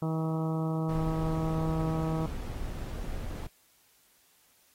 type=harmonic tone; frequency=160 Hz; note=D#3; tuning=49 cents sharp; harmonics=1 / 2 / 3 / 4 / 5 / 6 / 7 / 8; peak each=-29 / -35 / -39 / -41 / -43 / -45 / -46 / -47 dBFS; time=0.02-2.26 s; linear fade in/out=2 ms
type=noise; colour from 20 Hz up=brown; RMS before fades=-36 dBFS; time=0.89-3.47 s; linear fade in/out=5 ms
effects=white hiss -65 dBFS RMS until 4.74 s + AAC 48 kbps